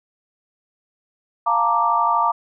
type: chord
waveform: sine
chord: Bb major seventh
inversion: second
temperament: equal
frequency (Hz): 698.5 / 880 / 932.3 / 1174.7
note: F5 / A5 / Bb5 / D6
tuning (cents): 0 / 0 / 0 / 0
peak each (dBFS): -24 / -25 / -19 / -19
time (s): 1.46-2.32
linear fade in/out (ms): 10
effects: none